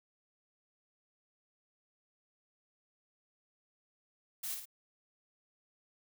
blue noise with echo, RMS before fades -39 dBFS, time 4.43-4.55 s, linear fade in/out 10 ms, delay 53 ms, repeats 2, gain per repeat -5 dB, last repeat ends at 4.656 s, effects none

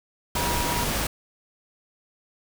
sine tone in noise, 960 Hz, B5, 49 cents flat, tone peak -29 dBFS, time 0.36-0.84 s, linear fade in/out 5 ms, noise pink, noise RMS -26 dBFS, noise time 0.35-1.07 s, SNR -6 dB, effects none

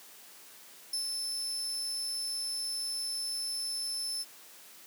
30% pulse tone with ADSR envelope, 5274 Hz, E8, in tune, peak -26 dBFS, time 0.93-4.25 s, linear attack 4 ms, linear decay 100 ms, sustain -3 dB, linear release 37 ms, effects white hiss -53 dBFS RMS until 4.86 s + high-pass 200 Hz 12 dB/octave

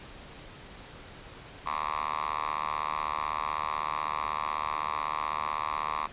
5% pulse tone with high-pass filter, 76 Hz, D#2, 40 cents flat, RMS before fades -32 dBFS, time 1.66-6.07 s, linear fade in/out 5 ms, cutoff 1100 Hz, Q 6.9, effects pink hiss -47 dBFS RMS until 6.12 s + resampled to 8000 Hz

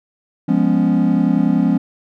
triangle chord, C# dominant seventh, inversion first, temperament equal with one note detuned, 174.61 / 206 / 246.9 / 277.2 Hz, E#3 / G#3 / B3 / C#4, 0 / -14 / 0 / 0 cents, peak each -16 dBFS, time 0.48-1.78 s, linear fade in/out 10 ms, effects none

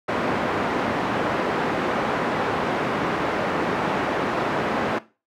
pink band-pass noise, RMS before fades -24 dBFS, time 0.08-4.99 s, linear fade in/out 10 ms, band 230 to 1600 Hz, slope 12 dB/octave, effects noise-tail reverb RT60 0.3 s tail -17 dB re dry

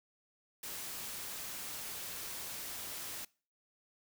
white noise, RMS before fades -43 dBFS, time 0.63-3.25 s, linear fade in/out 5 ms, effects noise-tail reverb RT60 0.4 s tail -24 dB re dry

